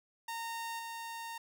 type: tone with level steps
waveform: sawtooth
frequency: 920 Hz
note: A#5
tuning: 23 cents flat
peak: -34 / -37 dBFS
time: 0.28-1.38 s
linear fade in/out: 5 ms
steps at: 0.79 s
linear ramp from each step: 2 ms
effects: none